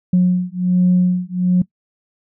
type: beating tone pair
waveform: sine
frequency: 180 / 181.3 Hz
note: F#3 / F#3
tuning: -47 / -35 cents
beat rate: 1.3 Hz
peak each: -14 dBFS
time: 0.13-1.62 s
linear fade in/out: 5 ms
effects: noise-tail reverb RT60 0.1 s tail -21 dB re dry + tanh soft clip ceiling -6 dBFS